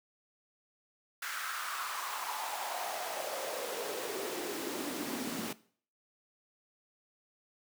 pink noise with high-pass filter sweep, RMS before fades -38 dBFS, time 1.22-5.53 s, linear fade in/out 5 ms, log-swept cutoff 1500 to 220 Hz, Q 3.9, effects noise-tail reverb RT60 0.5 s tail -19 dB re dry

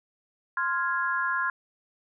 sine chord, F minor, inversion second, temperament equal, 1046.5 / 1396.9 / 1661.2 Hz, C6 / F6 / Ab6, 0 / 0 / 0 cents, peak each -29 dBFS, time 0.57-1.5 s, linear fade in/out 2 ms, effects none

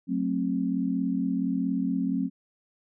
sine chord, F# diminished, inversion none, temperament just, 185 / 222 / 266.4 Hz, F#3 / A3 / C4, 0 / +16 / +31 cents, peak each -29 / -31 / -27 dBFS, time 0.07-2.3 s, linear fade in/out 50 ms, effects none

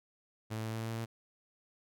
sawtooth tone with pitch steps, 110 / 110.7 / 111.41 / 112.12 / 112.83 / 113.55 / 114.27 Hz, A2 / A2 / A2 / A2 / A2 / A#2 / A#2, 0 / +11 / +22 / +33 / +44 / -45 / -34 cents, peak -32 dBFS, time 0.5-1.06 s, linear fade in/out 20 ms, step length 80 ms, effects none

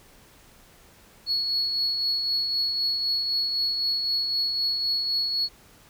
sine tone with tremolo, 4364 Hz, C#8, 28 cents flat, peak -20 dBFS, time 1.26-5.49 s, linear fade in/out 50 ms, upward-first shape triangle, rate 3.9 Hz, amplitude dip 45%, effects tanh soft clip ceiling -18 dBFS + pink hiss -54 dBFS RMS until 5.89 s

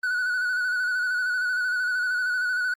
triangle tone with vibrato, 1480 Hz, F#6, in tune, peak -21 dBFS, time 0.03-2.74 s, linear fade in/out 5 ms, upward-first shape square, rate 13 Hz, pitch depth 31 cents each way, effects Opus 32 kbps

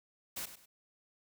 white noise with echo, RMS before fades -40 dBFS, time 0.36-0.46 s, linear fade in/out 10 ms, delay 100 ms, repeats 2, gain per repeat -11 dB, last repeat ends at 0.66 s, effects none

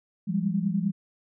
sine tone cluster, 170.8 / 195.8 / 205.8 Hz, F3 / G3 / G#3, -38 / -2 / -16 cents, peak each -28 dBFS, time 0.27-0.92 s, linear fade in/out 20 ms, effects none

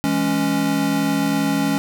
square chord, C# minor, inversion first, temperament equal, 164.81 / 207.7 / 277.2 Hz, E3 / G#3 / C#4, 0 / 0 / 0 cents, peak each -26 / -24 / -20 dBFS, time 0.04-1.78 s, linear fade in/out 0 ms, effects none

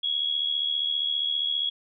sine tone with amplitude modulation, 3331 Hz, G#7, 4 cents sharp, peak -21 dBFS, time 0.03-1.7 s, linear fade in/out 10 ms, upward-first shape sine, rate 75 Hz, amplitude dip 65%, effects none

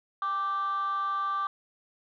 sine tone with frequency modulation, 1174.7 Hz, D6, in tune, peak -25 dBFS, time 0.22-1.47 s, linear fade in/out 2 ms, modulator 377 Hz, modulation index 0.37, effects tanh soft clip ceiling -25 dBFS

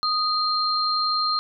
sine tone pair together, 1244.5 / 4186 Hz, D#6 / C8, 0 / 0 cents, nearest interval octave + major sixth, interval 2100 cents, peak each -23 dBFS, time 0.03-1.39 s, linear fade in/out 0 ms, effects none

